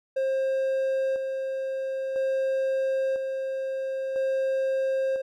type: tone with tremolo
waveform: triangle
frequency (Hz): 532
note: C5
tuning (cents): +29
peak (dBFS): -21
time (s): 0.16-5.22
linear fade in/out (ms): 10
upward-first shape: square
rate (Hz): 0.5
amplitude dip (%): 40
effects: none